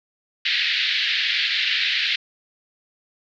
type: band-pass noise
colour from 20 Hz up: white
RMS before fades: -22 dBFS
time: 0.45-2.16 s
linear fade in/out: 5 ms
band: 1700 to 4200 Hz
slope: 48 dB/octave
effects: none